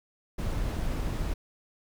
brown noise, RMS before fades -30 dBFS, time 0.38-1.34 s, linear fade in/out 10 ms, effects none

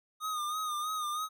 square tone with vibrato, 1231 Hz, D#6, 19 cents flat, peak -33 dBFS, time 0.2-1.29 s, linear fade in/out 50 ms, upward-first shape sine, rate 3.1 Hz, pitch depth 55 cents each way, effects none

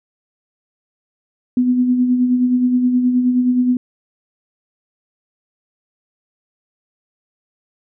sine tone with tremolo, 249.3 Hz, B3, 16 cents sharp, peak -10 dBFS, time 1.57-3.77 s, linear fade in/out 2 ms, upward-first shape sine, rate 9.5 Hz, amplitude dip 45%, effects none

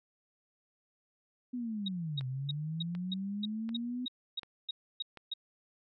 sine linear two-way sweep, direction down then up, 253.3 to 126.6 to 253.3 Hz, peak -34 dBFS, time 1.53-4.06 s, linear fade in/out 10 ms, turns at 2.26 s
sine tone bursts, 3781 Hz, A#7, 24 cents sharp, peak -33 dBFS, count 12, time 1.86-5.338 s, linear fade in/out 5 ms, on 24 ms, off 290 ms
click train, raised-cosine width 0.3 ms, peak -32 dBFS, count 5, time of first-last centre 2.21-5.173 s, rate 1.35 Hz
effects none

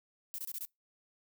violet noise bursts, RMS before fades -40 dBFS, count 5, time 0.34-0.651 s, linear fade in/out 0 ms, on 43 ms, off 24 ms, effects noise-tail reverb RT60 0.2 s tail -26 dB re dry

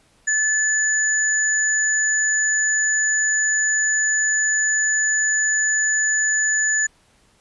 sine tone pair together, 1733 / 6932 Hz, A6 / A8, -27 / -27 cents, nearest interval 2 octaves, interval 2400 cents, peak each -19 / -20 dBFS, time 0.27-6.87 s, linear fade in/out 10 ms, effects pink hiss -58 dBFS RMS until 7.4 s + resampled to 24000 Hz

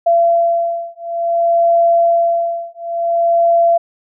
sine beating tone pair, 679 / 679.56 Hz, F5 / F5, -49 / -47 cents, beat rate 0.56 Hz, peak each -14 dBFS, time 0.06-3.78 s, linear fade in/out 10 ms, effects none

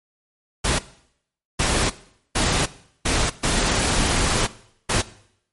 pink noise bursts at uneven times, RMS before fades -20 dBFS, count 6, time 0.64-0.79 / 1.59-1.9 / 2.35-2.66 / 3.05-3.3 / 3.43-4.47 / 4.89-5.02 s, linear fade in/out 10 ms, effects noise-tail reverb RT60 0.7 s tail -18 dB re dry + MP3 48 kbps

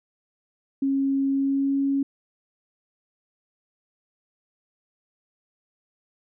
sine tone with pitch glide, 273 to 276 Hz, C#4 to C#4, -26 to -7 cents, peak -20 dBFS, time 0.82-2.03 s, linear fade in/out 5 ms, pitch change +19 cents, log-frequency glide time 1.29-1.77 s, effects none

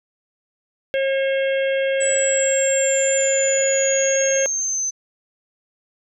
harmonic tone, 540 Hz, C#5, 45 cents flat, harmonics 1 / 3 / 4 / 5 / 6, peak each -18 / -28 / -30 / -32 / -34 dBFS, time 0.94-4.46 s, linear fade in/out 0 ms
sine linear sweep, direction down, 7902 to 6130 Hz, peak -20 dBFS, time 2-4.91 s, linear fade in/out 20 ms
effects none

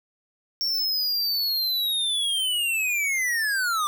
square linear sweep, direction down, 5500 to 1174 Hz, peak -23 dBFS, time 0.61-3.87 s, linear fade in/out 0 ms, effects none

